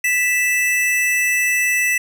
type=tone pair together; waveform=square; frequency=1975.5 / 2637 Hz; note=B6 / E7; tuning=0 / 0 cents; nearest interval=perfect fourth; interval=500 cents; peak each=-18 / -20 dBFS; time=0.04-1.98 s; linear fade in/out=5 ms; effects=none